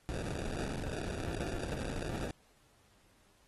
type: noise with sample-and-hold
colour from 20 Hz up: pink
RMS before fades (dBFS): -38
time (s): 0.09-2.31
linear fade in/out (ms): 0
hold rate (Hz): 1050
effects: pink hiss -68 dBFS RMS until 3.47 s + AAC 32 kbps